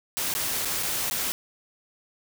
white noise with dropouts, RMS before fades -28 dBFS, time 0.17-1.32 s, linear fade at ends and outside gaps 0 ms, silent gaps 0.339-0.35 / 0.649-0.655 / 0.827-0.831 / 1.099-1.11 s, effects none

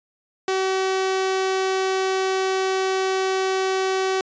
sawtooth tone, 380 Hz, F#4, 46 cents sharp, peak -16 dBFS, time 0.48-4.21 s, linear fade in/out 2 ms, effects resampled to 16000 Hz

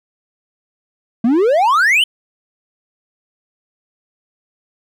triangle exponential sweep, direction up, 218.6 to 3136 Hz, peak -8 dBFS, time 1.24-2.04 s, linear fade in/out 5 ms, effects none

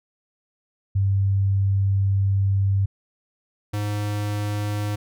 sine / square tone pair in turn, 98 / 103.88 Hz, G2 / G#2, 0 / +1 cents, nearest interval minor second, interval 101 cents, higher second, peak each -17 / -24 dBFS, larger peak first, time 0.95-2.86 / 3.73-4.96 s, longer first, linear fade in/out 10 ms, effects none

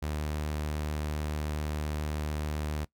sawtooth tone, 75.6 Hz, D#2, 49 cents flat, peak -27 dBFS, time 0.02-2.85 s, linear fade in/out 10 ms, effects noise-tail reverb RT60 0.1 s tail -20 dB re dry

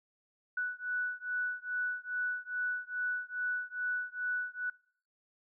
sine beating tone pair, 1480 / 1482.4 Hz, F#6 / F#6, 0 / +3 cents, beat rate 2.4 Hz, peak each -36 / -36 dBFS, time 0.57-4.7 s, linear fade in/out 5 ms, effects noise-tail reverb RT60 0.6 s tail -25 dB re dry

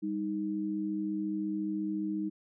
sine tone pair together, 198.6 / 313 Hz, G3 / D#4, +23 / +10 cents, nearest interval minor sixth, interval 787 cents, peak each -35 / -32 dBFS, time 0.02-2.3 s, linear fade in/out 20 ms, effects none

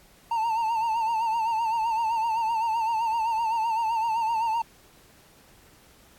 triangle tone with vibrato, 904 Hz, A5, 47 cents sharp, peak -21 dBFS, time 0.31-4.62 s, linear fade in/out 5 ms, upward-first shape sine, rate 7.8 Hz, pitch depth 66 cents each way, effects pink hiss -56 dBFS RMS until 6.18 s + AAC 64 kbps

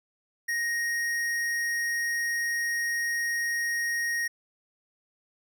sine tone with tanh clipping, 1871 Hz, A#6, 6 cents sharp, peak -28 dBFS, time 0.48-4.28 s, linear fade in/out 10 ms, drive 17 dB, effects none

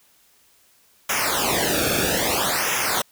pink noise with flanger, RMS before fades -22 dBFS, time 1.09-3.02 s, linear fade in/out 5 ms, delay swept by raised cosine 0.23 to 1.02 ms, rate 0.61 Hz, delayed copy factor -1, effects white hiss -58 dBFS RMS until 3.11 s

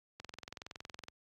click train, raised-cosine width 0.2 ms, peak -27 dBFS, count 20, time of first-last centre 0.2-1.084 s, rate 21.5 Hz, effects high-pass 60 Hz 12 dB/octave + Opus 48 kbps

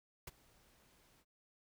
pink noise with ADSR envelope, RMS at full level -45 dBFS, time 0.27-1.25 s, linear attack 5 ms, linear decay 25 ms, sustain -24 dB, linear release 53 ms, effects none

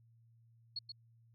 sine tone with echo, 4336 Hz, C#8, 39 cents flat, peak -37 dBFS, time 0.76-0.79 s, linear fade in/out 5 ms, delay 130 ms, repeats 1, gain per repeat -6 dB, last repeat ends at 0.92 s, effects added 115 Hz sine -63 dBFS peak until 1.34 s

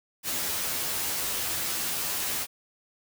white noise with comb filter, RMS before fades -30 dBFS, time 0.23-2.47 s, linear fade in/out 50 ms, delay 12 ms, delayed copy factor +0.95, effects none

